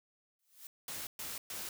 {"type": "noise with exponential growth", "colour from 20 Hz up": "blue", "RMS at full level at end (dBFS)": -46, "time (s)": [0.39, 0.67], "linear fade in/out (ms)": 2, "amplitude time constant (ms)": 60}
{"type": "noise bursts", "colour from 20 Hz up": "white", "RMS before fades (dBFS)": -42, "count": 3, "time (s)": [0.88, 1.69], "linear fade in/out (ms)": 2, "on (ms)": 190, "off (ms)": 120}
{"effects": []}